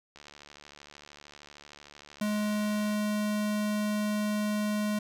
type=click train; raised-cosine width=0.2 ms; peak=-31 dBFS; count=204; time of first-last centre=0.16-2.937 s; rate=73.1 Hz
type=tone; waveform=square; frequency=210 Hz; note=G#3; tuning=19 cents sharp; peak=-28 dBFS; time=2.21-4.99 s; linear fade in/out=5 ms
effects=none